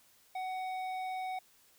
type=tone with hard clipping; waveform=sine; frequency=747 Hz; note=F#5; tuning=16 cents sharp; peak=-37 dBFS; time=0.35-1.39 s; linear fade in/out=5 ms; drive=9 dB; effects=white hiss -65 dBFS RMS until 1.78 s